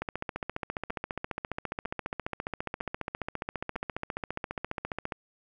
two click trains, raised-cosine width 0.5 ms, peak -23 / -17 dBFS, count 4 / 76, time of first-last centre 0.9-3.757 / 0.02-5.122 s, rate 1.05 / 14.7 Hz, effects none

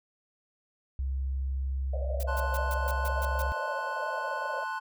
sine tone with pitch glide, 66.7 to 67.67 Hz, C2 to C#2, +34 to -41 cents, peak -28 dBFS, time 0.99-3.52 s, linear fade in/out 0 ms, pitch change +25 cents, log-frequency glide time 2.56-3.16 s
pink band-pass noise, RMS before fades -38 dBFS, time 1.93-4.64 s, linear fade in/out 5 ms, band 530 to 660 Hz, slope 96 dB/octave
blue noise bursts, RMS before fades -40 dBFS, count 8, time 2.2-3.42 s, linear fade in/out 0 ms, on 30 ms, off 140 ms
triangle chord, F# diminished, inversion first, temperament equal, 880 / 1046.5 / 1480 Hz, A5 / C6 / F#6, 0 / 0 / 0 cents, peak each -34 dBFS, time 2.27-4.8 s, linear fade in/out 20 ms
effects none

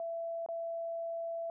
sine tone with dropouts, 668 Hz, E5, 23 cents sharp, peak -35 dBFS, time 0-1.5 s, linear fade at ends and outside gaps 1 ms, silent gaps 0.462-0.487 s, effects none

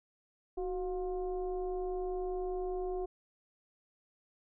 sine tone with frequency modulation, 370 Hz, F#4, in tune, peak -33 dBFS, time 0.57-3.06 s, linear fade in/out 10 ms, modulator 345 Hz, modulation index 0.75, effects none

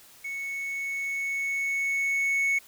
triangle tone with level ramp, 2211 Hz, C#7, 5 cents flat, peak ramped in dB -30 to -20 dBFS, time 0.24-2.59 s, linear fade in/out 10 ms, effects white hiss -53 dBFS RMS until 2.67 s

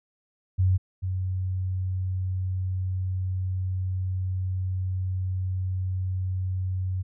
sine tone pair in turn, 93 / 93 Hz, F#2 / F#2, +9 / +9 cents, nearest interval unison, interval 0 cents, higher neither, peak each -18 / -25 dBFS, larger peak first, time 0.58-0.78 / 1.02-7.03 s, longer second, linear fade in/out 20 ms, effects none

